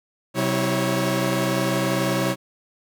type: tone cluster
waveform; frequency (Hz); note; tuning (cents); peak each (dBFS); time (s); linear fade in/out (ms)
sawtooth; 130.8 / 190.4 / 324 / 551; C3 / F#3 / E4 / C#5; 0 / +50 / -30 / -11; -22; 0.34-2.36; 50
effects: none